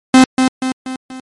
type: tone with echo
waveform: 45% pulse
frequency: 259.2 Hz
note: C4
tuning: 16 cents flat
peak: -3 dBFS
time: 0.14-0.24 s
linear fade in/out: 2 ms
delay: 240 ms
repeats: 4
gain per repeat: -6 dB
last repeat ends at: 1.2 s
effects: MP3 48 kbps